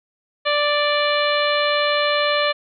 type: harmonic tone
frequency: 587.3 Hz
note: D5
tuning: in tune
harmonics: 1 / 2 / 3 / 4 / 5 / 6 / 7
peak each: -20 / -23 / -25 / -26 / -27 / -28 / -28 dBFS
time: 0.45-2.53 s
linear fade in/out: 20 ms
effects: none